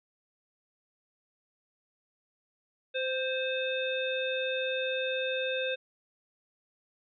harmonic tone with a mistuned harmonic, 519 Hz, C5, 14 cents flat, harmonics 1 / 3 / 5 / 7, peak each -31 / -37 / -36 / -37 dBFS, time 2.94-5.76 s, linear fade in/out 20 ms, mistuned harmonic 3, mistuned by +21 cents, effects none

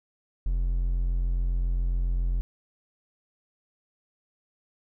triangle tone, 43.65 Hz, F1, in tune, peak -21 dBFS, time 0.46-2.41 s, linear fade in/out 0 ms, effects none

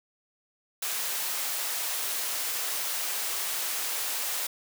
white high-pass noise, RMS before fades -31 dBFS, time 0.82-4.47 s, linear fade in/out 5 ms, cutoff 520 Hz, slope 12 dB/octave, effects none

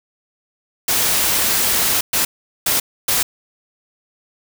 white noise bursts at uneven times, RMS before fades -17 dBFS, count 4, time 0.88-2.01 / 2.13-2.25 / 2.66-2.8 / 3.08-3.23 s, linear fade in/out 5 ms, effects none

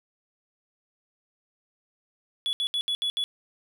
triangle tone bursts at uneven times, 3400 Hz, G#7, 40 cents sharp, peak -23 dBFS, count 6, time 2.46-2.53 / 2.6-2.67 / 2.74-2.81 / 2.88-2.95 / 3.02-3.1 / 3.17-3.24 s, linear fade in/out 0 ms, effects none

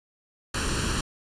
pink noise with comb filter, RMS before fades -27 dBFS, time 0.54-1.01 s, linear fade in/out 5 ms, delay 0.7 ms, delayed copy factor +0.65, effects resampled to 22050 Hz

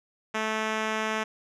5% pulse tone with low-pass filter, 218.2 Hz, A3, 14 cents flat, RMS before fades -29 dBFS, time 0.34-1.24 s, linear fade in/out 10 ms, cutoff 5500 Hz, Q 0.54, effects none

